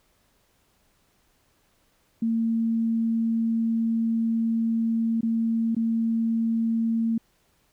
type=tone with dropouts; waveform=sine; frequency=227.3 Hz; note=A#3; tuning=43 cents flat; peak=-21 dBFS; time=2.22-7.18 s; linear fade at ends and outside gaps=5 ms; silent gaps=5.209-5.23 / 5.749-5.765 s; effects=pink hiss -66 dBFS RMS until 7.72 s